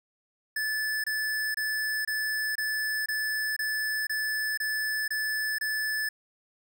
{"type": "tone bursts", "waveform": "square", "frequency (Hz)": 1737, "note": "A6", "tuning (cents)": -23, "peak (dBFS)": -28, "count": 11, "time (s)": [0.56, 6.09], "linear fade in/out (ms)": 5, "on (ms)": 480, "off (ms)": 25, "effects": []}